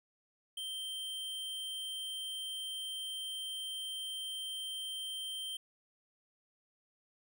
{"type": "tone", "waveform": "square", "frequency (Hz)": 3136, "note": "G7", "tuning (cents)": 0, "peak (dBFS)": -39, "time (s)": [0.57, 5.57], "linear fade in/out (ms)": 5, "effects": []}